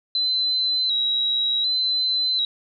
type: tone with vibrato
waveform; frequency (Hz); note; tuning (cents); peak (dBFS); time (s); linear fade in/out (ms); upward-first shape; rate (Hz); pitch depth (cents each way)
sine; 3951; B7; 0; -19; 0.15-2.45; 2; square; 0.67; 42
effects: none